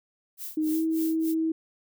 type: noise with tremolo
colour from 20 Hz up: violet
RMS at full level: -36 dBFS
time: 0.37-1.35 s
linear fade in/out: 50 ms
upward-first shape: sine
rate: 3.4 Hz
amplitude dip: 100%
type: tone with pitch glide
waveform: sine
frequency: 311.1 to 321.9 Hz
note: D#4 to E4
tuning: 0 to -41 cents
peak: -23 dBFS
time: 0.57-1.52 s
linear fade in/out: 5 ms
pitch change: +59 cents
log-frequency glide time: 0.71-0.77 s
effects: none